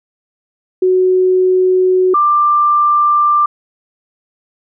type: tone pair in turn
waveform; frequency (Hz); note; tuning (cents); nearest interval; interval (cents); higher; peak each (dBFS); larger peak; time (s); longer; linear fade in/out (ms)
sine; 370 / 1184.9; F#4 / D6; 0 / +15; octave + minor sixth; 2015; second; -8; neither; 0.82-2.14 / 2.14-3.46; neither; 5
effects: none